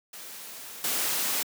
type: noise with level steps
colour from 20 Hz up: white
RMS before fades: -42 / -28 dBFS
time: 0.13-1.43 s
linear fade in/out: 5 ms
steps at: 0.84 s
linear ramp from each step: 2 ms
effects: high-pass 200 Hz 12 dB/octave